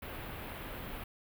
pink band-stop noise, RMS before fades -43 dBFS, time 0.02-1.04 s, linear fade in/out 5 ms, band 3200 to 13000 Hz, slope 24 dB/octave, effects none

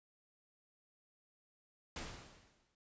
pink noise with exponential decay, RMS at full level -42 dBFS, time 1.96-2.75 s, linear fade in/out 2 ms, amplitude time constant 170 ms, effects resampled to 16000 Hz

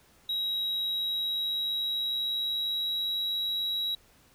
sine tone with pitch glide, 3838 to 3871 Hz, A#7 to B7, +50 to -35 cents, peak -25 dBFS, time 0.29-3.95 s, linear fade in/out 5 ms, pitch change +15 cents, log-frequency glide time 0.67-3.2 s, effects tanh soft clip ceiling -27 dBFS + pink hiss -61 dBFS RMS until 4.34 s

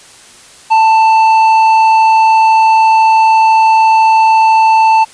sine tone with tanh clipping, 886 Hz, A5, 12 cents sharp, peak -6 dBFS, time 0.7-5.05 s, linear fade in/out 20 ms, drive 8 dB, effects white hiss -38 dBFS RMS until 5.13 s + resampled to 22050 Hz

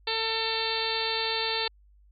harmonic tone, 447.9 Hz, A4, 31 cents sharp, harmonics 1 / 2 / 3 / 4 / 5 / 6 / 7 / 8 / 9 / 10, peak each -34 / -34 / -40 / -37 / -39 / -36 / -40 / -34 / -34 / -34 dBFS, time 0.07-1.68 s, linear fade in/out 5 ms, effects added 50 Hz sine -55 dBFS peak until 2.11 s

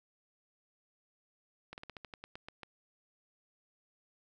slowing click train, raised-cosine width 0.3 ms, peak -29 dBFS, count 11, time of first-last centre 1.73-2.633 s, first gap 49 ms, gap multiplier 1.13, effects none

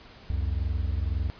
triangle tone pair together, 65.4 / 87.3 Hz, C2 / F2, 0 / 0 cents, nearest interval perfect fourth, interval 500 cents, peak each -25 / -27 dBFS, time 0.3-1.3 s, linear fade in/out 0 ms, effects pink hiss -50 dBFS RMS until 1.39 s + resampled to 11025 Hz

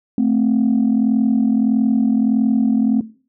sine tone pair together, 220 / 261.6 Hz, A3 / C4, 0 / 0 cents, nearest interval minor third, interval 300 cents, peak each -15 dBFS, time 0.18-3.01 s, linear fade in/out 2 ms, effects noise-tail reverb RT60 0.4 s tail -18 dB re dry + tanh soft clip ceiling -8 dBFS

